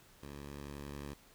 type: tone with level ramp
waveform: 10% pulse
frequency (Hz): 71.3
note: C#2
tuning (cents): +49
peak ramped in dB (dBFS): -38 to -34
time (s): 0.22-1.14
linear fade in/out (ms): 10
effects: pink hiss -62 dBFS RMS until 1.34 s